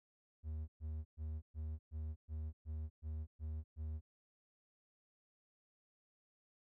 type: tone bursts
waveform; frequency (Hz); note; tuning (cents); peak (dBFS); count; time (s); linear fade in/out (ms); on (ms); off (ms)
triangle; 77.78; D#2; 0; -38; 10; 0.43-4.01; 50; 250; 120
effects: none